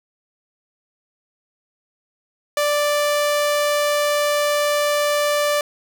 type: tone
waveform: sawtooth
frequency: 587.3 Hz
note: D5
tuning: in tune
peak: -13 dBFS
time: 2.57-5.61 s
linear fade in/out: 2 ms
effects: none